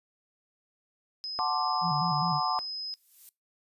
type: tone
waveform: sine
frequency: 5070 Hz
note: D#8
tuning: 32 cents sharp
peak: -33 dBFS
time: 1.24-2.94 s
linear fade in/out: 0 ms
type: chord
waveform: sine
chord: D dominant seventh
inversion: first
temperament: equal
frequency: 740 / 880 / 1046.5 / 1174.7 Hz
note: F#5 / A5 / C6 / D6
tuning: 0 / 0 / 0 / 0 cents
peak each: -32 dBFS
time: 1.39-2.59 s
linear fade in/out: 0 ms
type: tone with vibrato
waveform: sine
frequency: 159.4 Hz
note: D#3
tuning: 42 cents sharp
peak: -30 dBFS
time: 1.81-2.41 s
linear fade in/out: 50 ms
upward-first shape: square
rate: 4.9 Hz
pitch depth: 130 cents each way
type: noise with exponential growth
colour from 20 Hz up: violet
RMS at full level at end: -45 dBFS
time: 2.69-3.29 s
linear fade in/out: 0 ms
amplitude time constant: 130 ms
effects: noise-tail reverb RT60 0.2 s tail -22 dB re dry + resampled to 32000 Hz